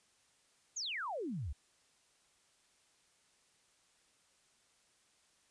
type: exponential sweep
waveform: sine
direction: down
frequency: 7100 to 60.4 Hz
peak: -37 dBFS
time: 0.76-1.53 s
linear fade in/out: 10 ms
effects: white hiss -71 dBFS RMS until 5.5 s + resampled to 22050 Hz